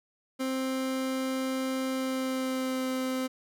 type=tone with pitch glide; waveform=30% pulse; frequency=262.5 to 259.2 Hz; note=C4 to C4; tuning=+6 to -16 cents; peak=-26 dBFS; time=0.39-3.28 s; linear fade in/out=20 ms; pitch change=-22 cents; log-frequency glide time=1.89-2.87 s; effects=none